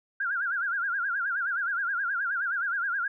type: tone with vibrato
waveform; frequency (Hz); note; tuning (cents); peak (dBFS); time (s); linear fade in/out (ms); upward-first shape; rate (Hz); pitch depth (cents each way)
sine; 1501; F#6; +24; -26; 0.2-3.08; 5; sine; 9.5; 160
effects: none